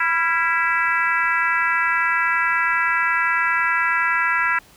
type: harmonic tone with a mistuned harmonic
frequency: 329.6 Hz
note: E4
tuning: in tune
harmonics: 3 / 4 / 5 / 6 / 7 / 8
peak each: -25 / -22 / -22 / -23 / -29 / -29 dBFS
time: 0-4.59 s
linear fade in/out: 5 ms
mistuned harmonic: 4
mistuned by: +64 cents
effects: pink hiss -50 dBFS RMS until 4.76 s